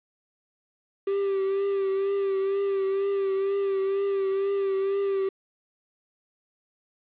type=tone with vibrato; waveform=triangle; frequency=392 Hz; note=G4; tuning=in tune; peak=-21 dBFS; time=1.07-5.29 s; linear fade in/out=5 ms; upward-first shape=triangle; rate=2.1 Hz; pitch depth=31 cents each way; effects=resampled to 8000 Hz + 8-bit